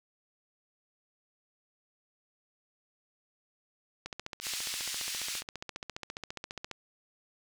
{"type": "click train", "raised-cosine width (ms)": 0.2, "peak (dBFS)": -21, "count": 40, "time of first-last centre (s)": [4.06, 6.713], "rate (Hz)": 14.7}
{"type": "band-pass noise", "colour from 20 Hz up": "white", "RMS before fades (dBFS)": -37, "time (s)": [4.41, 5.43], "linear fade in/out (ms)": 50, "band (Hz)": [2400, 6800], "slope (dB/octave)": 12}
{"effects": []}